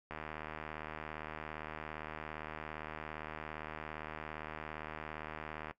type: click train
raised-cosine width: 0.5 ms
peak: -27 dBFS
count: 435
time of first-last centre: 0.11-5.71 s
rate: 77.5 Hz
effects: noise-tail reverb RT60 0.1 s tail -17 dB re dry